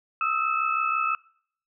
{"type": "tone cluster", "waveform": "sine", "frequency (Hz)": [1258, 1324, 2601], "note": ["D#6", "E6", "E7"], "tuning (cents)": [19, 7, -24], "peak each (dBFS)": [-27, -25, -29], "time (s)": [0.21, 1.15], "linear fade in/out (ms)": 2, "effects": ["noise-tail reverb RT60 0.6 s tail -24 dB re dry"]}